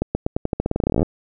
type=accelerating click train; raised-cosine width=2 ms; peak=-6 dBFS; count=22; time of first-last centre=0.02-1.029 s; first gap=130 ms; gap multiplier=0.88; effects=none